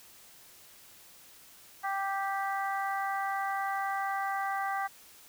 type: harmonic tone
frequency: 392 Hz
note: G4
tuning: in tune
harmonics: 2 / 3 / 4 / 5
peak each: -32 / -36 / -38 / -40 dBFS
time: 1.83-4.88 s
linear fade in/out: 20 ms
effects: white hiss -55 dBFS RMS until 5.28 s